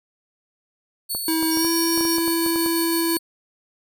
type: tone with tremolo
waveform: 5% pulse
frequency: 4435 Hz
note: C#8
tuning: in tune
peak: -17 dBFS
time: 1.09-3.19 s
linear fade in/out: 20 ms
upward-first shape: square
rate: 6 Hz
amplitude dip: 25%
type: clicks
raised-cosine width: 1 ms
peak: -19 dBFS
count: 12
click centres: 1.149 / 1.428 / 1.572 / 1.648 / 1.977 / 2.009 / 2.052 / 2.183 / 2.279 / 2.463 / 2.559 / 2.662 s
type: tone with pitch glide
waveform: square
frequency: 322.7 to 332.7 Hz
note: E4 to E4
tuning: -37 to +16 cents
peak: -21 dBFS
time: 1.28-3.17 s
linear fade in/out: 2 ms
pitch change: +53 cents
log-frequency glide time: 1.57-1.66 s
type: tone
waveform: 35% pulse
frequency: 5588 Hz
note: F8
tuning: in tune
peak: -23 dBFS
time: 1.51-2.17 s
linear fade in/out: 2 ms
effects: none